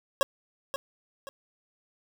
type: tone with echo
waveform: 25% pulse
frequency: 547 Hz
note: C#5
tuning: 23 cents flat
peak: -17 dBFS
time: 0.21-0.23 s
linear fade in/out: 0 ms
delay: 530 ms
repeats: 2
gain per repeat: -9 dB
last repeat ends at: 1.29 s
effects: none